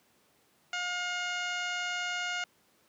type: harmonic tone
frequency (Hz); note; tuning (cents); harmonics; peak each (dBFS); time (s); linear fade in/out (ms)
714; F5; +38; 1 / 2 / 3 / 4 / 5 / 6 / 7 / 8 / 9 / 10; -40 / -35 / -38 / -38 / -48 / -48 / -51 / -52 / -47 / -51; 0.73-2.44; 2
effects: pink hiss -67 dBFS RMS until 2.88 s + high-pass 150 Hz 12 dB/octave